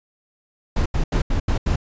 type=noise bursts; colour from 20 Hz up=brown; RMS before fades=-19 dBFS; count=6; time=0.76-1.759 s; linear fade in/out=5 ms; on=99 ms; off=81 ms; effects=resampled to 16000 Hz